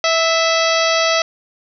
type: harmonic tone with a mistuned harmonic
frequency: 654 Hz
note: E5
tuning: 14 cents flat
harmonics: 1 / 2 / 3 / 4 / 5 / 6 / 7 / 8 / 9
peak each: -17 / -20 / -22 / -23 / -24 / -25 / -25 / -26 / -27 dBFS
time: 0.04-1.22 s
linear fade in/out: 2 ms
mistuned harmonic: 3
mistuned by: +29 cents
effects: none